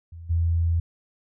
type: tone with level steps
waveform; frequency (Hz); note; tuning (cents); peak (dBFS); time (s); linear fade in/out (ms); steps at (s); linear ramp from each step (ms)
sine; 83.8; E2; +29; -37 / -19; 0.12-0.8; 5; 0.29; 20
effects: none